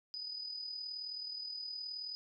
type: tone with amplitude modulation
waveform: sine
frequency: 4978 Hz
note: D#8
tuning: in tune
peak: -38 dBFS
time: 0.14-2.15 s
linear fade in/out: 0 ms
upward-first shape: sine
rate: 39 Hz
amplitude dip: 50%
effects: none